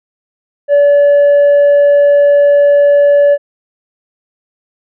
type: tone with tanh clipping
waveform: sine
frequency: 574 Hz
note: D5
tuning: 40 cents flat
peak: -5 dBFS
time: 0.68-3.38 s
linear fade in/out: 50 ms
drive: 2 dB
effects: none